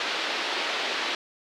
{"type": "band-pass noise", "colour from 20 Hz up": "white", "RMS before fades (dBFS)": -29, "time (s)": [0, 1.15], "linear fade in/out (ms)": 2, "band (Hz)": [290, 4000], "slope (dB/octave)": 24, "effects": []}